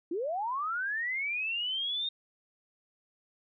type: linear sweep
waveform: sine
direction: up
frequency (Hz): 311.1 to 3695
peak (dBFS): -30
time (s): 0.11-2.09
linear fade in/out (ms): 5
effects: none